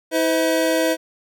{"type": "tone cluster", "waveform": "square", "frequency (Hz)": [322.6, 510, 643], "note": ["E4", "C5", "E5"], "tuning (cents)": [-37, -44, -43], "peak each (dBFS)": -22, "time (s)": [0.11, 0.97], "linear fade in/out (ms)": 50, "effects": []}